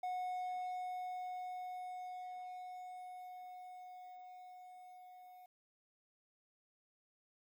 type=tone with level ramp; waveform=triangle; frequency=731 Hz; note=F#5; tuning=21 cents flat; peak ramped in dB=-35 to -53 dBFS; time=0.03-5.46 s; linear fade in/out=5 ms; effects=12-bit